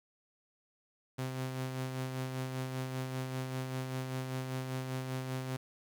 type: tone with tremolo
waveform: sawtooth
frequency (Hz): 130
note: C3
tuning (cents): -11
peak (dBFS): -30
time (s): 1.18-5.57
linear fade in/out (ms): 10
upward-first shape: sine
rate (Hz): 5.1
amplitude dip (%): 40
effects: 10-bit